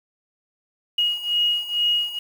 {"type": "beating tone pair", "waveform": "sine", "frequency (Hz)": [2883, 2885.2], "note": ["F#7", "F#7"], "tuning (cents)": [-46, -44], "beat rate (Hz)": 2.2, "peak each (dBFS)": [-21, -24], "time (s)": [0.98, 2.19], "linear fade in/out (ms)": 5, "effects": ["7-bit"]}